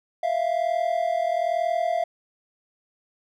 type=tone pair together; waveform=triangle; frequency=654.9 / 696 Hz; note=E5 / F5; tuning=-11 / -6 cents; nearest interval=minor second; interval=105 cents; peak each=-23 / -22 dBFS; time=0.23-2.04 s; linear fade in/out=5 ms; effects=none